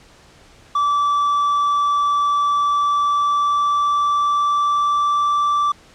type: tone with pitch glide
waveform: triangle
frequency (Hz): 1159 to 1167.7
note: D6 to D6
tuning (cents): -23 to -10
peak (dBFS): -13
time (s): 0.75-5.72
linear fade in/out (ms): 5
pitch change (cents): +13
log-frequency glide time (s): 2.53-5.38
effects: pink hiss -48 dBFS RMS until 5.94 s + low-pass 7000 Hz 12 dB/octave